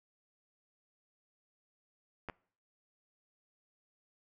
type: clicks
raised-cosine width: 0.5 ms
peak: -26 dBFS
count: 2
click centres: 2.287 / 2.298 s
effects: noise-tail reverb RT60 0.5 s tail -23 dB re dry